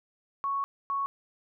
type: tone bursts at uneven times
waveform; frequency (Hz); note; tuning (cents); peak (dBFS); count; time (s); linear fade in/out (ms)
sine; 1108.7; C#6; 0; -27; 2; 0.44-0.64 / 0.9-1.06; 0
effects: none